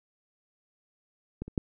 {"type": "clicks", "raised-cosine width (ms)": 3, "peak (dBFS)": [-21, -28, -14], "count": 3, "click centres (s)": [1.42, 1.48, 1.578], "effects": []}